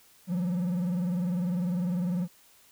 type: tone with vibrato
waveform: triangle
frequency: 178.1 Hz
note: F3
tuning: 34 cents sharp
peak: -24 dBFS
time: 0.27-2.28 s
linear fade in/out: 50 ms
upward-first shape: square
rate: 20 Hz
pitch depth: 89 cents each way
effects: white hiss -59 dBFS RMS until 2.71 s